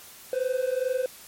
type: tone pair together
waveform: triangle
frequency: 501 / 523.3 Hz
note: B4 / C5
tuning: +25 / 0 cents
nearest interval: minor second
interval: 75 cents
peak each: -25 dBFS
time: 0.33-1.06 s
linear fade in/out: 2 ms
effects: white hiss -47 dBFS RMS until 1.27 s + MP3 64 kbps